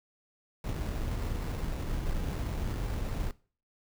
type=noise with sample-and-hold; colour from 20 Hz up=brown; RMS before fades=-33 dBFS; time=0.64-3.31 s; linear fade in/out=2 ms; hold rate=3150 Hz; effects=noise-tail reverb RT60 0.4 s tail -20 dB re dry